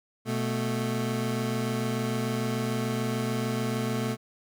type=tone pair together; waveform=25% pulse; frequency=123.39 / 220 Hz; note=B2 / A3; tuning=-1 / 0 cents; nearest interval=minor seventh; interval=1001 cents; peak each=-26 dBFS; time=0.25-4.17 s; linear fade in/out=50 ms; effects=none